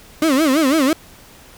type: tone with vibrato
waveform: 35% pulse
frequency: 290.3 Hz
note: D4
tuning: 20 cents flat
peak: -11 dBFS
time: 0.22-0.93 s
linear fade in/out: 2 ms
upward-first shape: sine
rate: 6 Hz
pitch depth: 210 cents each way
effects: pink hiss -44 dBFS RMS until 1.57 s